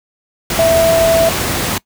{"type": "tone in noise", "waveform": "sine", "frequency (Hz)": 660, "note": "E5", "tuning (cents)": 2, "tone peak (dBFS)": -8, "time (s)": [0.59, 1.29], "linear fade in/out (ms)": 2, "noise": "pink", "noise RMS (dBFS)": -17, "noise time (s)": [0.5, 1.78], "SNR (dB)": 6, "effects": ["noise-tail reverb RT60 0.1 s tail -22 dB re dry", "high-pass 60 Hz 12 dB/octave"]}